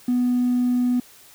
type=tone; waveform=triangle; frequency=246.9 Hz; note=B3; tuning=in tune; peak=-14 dBFS; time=0.08-1 s; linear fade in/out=5 ms; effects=tanh soft clip ceiling -14 dBFS + white hiss -49 dBFS RMS until 1.34 s